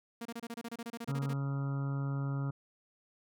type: tone bursts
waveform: sawtooth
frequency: 233.1 Hz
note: A#3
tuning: in tune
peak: -35 dBFS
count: 16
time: 0.21-1.334 s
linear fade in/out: 5 ms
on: 44 ms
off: 28 ms
type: harmonic tone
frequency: 138.59 Hz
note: C#3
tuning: in tune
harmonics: 1 / 2 / 3 / 4 / 5 / 6 / 7 / 8 / 9 / 10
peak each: -32 / -42 / -51 / -52 / -56 / -57 / -54 / -60 / -50 / -53 dBFS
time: 1.08-2.51 s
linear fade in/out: 10 ms
effects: none